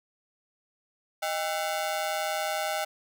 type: ring-modulated tone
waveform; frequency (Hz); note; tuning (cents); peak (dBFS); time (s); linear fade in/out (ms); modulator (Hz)
sawtooth; 710; F5; +28; -21; 1.22-2.85; 10; 85.4
effects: none